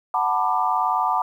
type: chord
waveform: sine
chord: B minor seventh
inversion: second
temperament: just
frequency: 740.8 / 889 / 987.8 / 1185.3 Hz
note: F#5 / A5 / B5 / D6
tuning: +2 / +18 / 0 / +16 cents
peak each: -24 dBFS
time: 0.14-1.22 s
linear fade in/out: 2 ms
effects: 9-bit